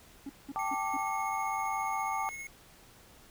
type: tone bursts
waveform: triangle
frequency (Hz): 277.5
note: C#4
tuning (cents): +2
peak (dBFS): -35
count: 4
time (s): 0.26-0.97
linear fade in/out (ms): 5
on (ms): 35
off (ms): 190
type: chord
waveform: sine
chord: G suspended second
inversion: none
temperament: equal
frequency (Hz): 784 / 880 / 1174.7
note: G5 / A5 / D6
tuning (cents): 0 / 0 / 0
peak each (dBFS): -35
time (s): 0.56-2.29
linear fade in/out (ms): 0
type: tone with tremolo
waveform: square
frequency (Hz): 2176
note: C#7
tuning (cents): -33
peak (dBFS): -39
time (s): 0.59-2.47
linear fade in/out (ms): 2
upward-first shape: triangle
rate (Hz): 15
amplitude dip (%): 35
effects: pink hiss -57 dBFS RMS until 3.3 s